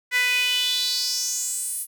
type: tone with high-pass filter sweep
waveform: sawtooth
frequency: 496.4 Hz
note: B4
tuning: 9 cents sharp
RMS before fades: -24 dBFS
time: 0.11-1.87 s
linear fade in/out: 50 ms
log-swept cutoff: 1900 to 11000 Hz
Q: 5
effects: none